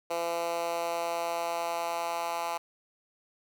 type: tone with high-pass filter sweep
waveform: 10% pulse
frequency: 169.4 Hz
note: E3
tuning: 48 cents sharp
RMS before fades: -32 dBFS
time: 0.1-2.58 s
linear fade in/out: 10 ms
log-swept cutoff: 530 to 830 Hz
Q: 2.1
effects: none